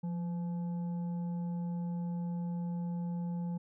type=tone with frequency modulation; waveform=sine; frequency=174.61 Hz; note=F3; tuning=in tune; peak=-33 dBFS; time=0.03-3.58 s; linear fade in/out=10 ms; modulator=682 Hz; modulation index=0.24; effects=none